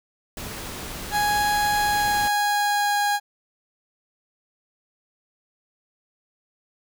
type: noise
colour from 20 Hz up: pink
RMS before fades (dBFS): -34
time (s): 0.37-2.28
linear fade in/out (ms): 2
type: tone with pitch glide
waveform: 30% pulse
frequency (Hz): 830.6 to 820.6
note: G#5 to G#5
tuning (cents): 0 to -21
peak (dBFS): -17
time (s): 1.11-3.2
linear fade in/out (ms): 50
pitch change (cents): -21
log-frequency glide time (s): 1.77-2.99
effects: none